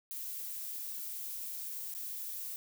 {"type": "noise with dropouts", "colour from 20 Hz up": "violet", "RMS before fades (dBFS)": -41, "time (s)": [0.11, 2.56], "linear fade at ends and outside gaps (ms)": 0, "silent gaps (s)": [1.939, 1.949], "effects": []}